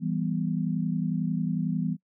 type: chord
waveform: sine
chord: E minor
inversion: none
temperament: equal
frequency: 164.81 / 196 / 246.9 Hz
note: E3 / G3 / B3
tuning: 0 / 0 / 0 cents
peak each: -28 / -30 / -31 dBFS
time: 0-1.97 s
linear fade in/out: 50 ms
effects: noise-tail reverb RT60 0.1 s tail -22 dB re dry